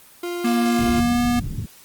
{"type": "tone", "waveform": "40% pulse", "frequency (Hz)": 349.6, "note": "F4", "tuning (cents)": 2, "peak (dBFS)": -24, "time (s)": [0.23, 1], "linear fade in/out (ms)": 5}
{"type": "tone with pitch glide", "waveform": "square", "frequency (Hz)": [236.7, 241.4], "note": ["A#3", "B3"], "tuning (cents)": [27, -39], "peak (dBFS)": -18, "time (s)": [0.44, 1.4], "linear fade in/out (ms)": 10, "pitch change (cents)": 34, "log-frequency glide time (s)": [0.97, 1.2]}
{"type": "low-pass noise", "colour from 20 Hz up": "white", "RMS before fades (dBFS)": -28, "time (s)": [0.78, 1.66], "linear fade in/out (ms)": 10, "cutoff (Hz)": 180, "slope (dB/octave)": 24}
{"effects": ["white hiss -48 dBFS RMS until 1.84 s", "Opus 24 kbps"]}